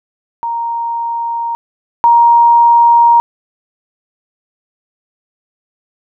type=tone pair in turn; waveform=sine; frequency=932.3 / 939.3 Hz; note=A#5 / A#5; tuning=0 / +13 cents; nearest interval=unison; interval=13 cents; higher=second; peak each=-15 / -4 dBFS; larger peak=second; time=0.43-1.55 / 2.04-3.2 s; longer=second; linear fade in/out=0 ms; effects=none